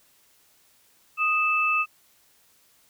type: tone pair together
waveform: sine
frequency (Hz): 1244.5 / 2632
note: D#6 / E7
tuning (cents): 0 / -3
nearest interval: octave + minor second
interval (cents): 1297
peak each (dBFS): -24 / -22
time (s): 1.17-1.86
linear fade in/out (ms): 50
effects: white hiss -61 dBFS RMS until 2.89 s